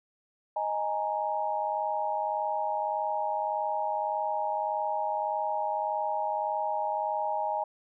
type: chord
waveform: sine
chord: D# suspended fourth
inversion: none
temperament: equal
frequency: 622.3 / 830.6 / 932.3 Hz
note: D#5 / G#5 / A#5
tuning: 0 / 0 / 0 cents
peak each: -33 / -30 / -33 dBFS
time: 0.56-7.64 s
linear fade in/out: 5 ms
effects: none